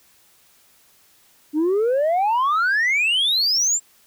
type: exponential sweep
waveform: sine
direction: up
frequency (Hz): 291 to 7560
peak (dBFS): -14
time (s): 1.53-3.8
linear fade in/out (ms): 50
effects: tanh soft clip ceiling -15 dBFS + white hiss -56 dBFS RMS until 4.06 s